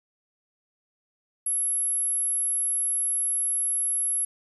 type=tone; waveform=sine; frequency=11180 Hz; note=F9; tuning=1 cent sharp; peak=-23 dBFS; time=1.46-4.25 s; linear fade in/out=5 ms; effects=none